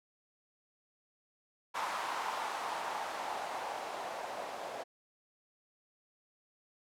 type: noise with low-pass filter sweep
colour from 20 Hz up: violet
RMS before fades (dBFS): -39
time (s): 1.74-4.84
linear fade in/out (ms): 20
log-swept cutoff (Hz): 1000 to 650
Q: 2.7
effects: none